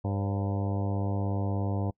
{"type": "harmonic tone with a mistuned harmonic", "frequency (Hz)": 99.6, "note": "G2", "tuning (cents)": 28, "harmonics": [1, 2, 3, 4, 5, 6, 7, 8, 9, 10], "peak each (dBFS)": [-28, -35, -37, -42, -41, -42, -42, -46, -44, -51], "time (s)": [0.04, 1.91], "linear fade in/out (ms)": 10, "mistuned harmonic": 6, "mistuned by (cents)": -68, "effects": ["noise-tail reverb RT60 0.1 s tail -26 dB re dry"]}